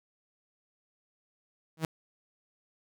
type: tone with exponential growth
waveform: sawtooth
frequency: 160 Hz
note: D#3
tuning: 49 cents sharp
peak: -20 dBFS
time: 1.77-1.85 s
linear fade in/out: 2 ms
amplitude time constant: 17 ms
effects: none